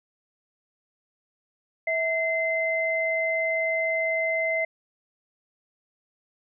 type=tone pair together; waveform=sine; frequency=651 / 2067 Hz; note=E5 / C7; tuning=-22 / -22 cents; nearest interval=octave + minor sixth; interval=2000 cents; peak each=-26 / -25 dBFS; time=1.87-4.65 s; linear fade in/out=5 ms; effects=none